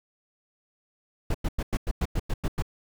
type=noise bursts; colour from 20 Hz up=brown; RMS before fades=-25 dBFS; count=10; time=1.3-2.623 s; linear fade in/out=5 ms; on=45 ms; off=97 ms; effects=none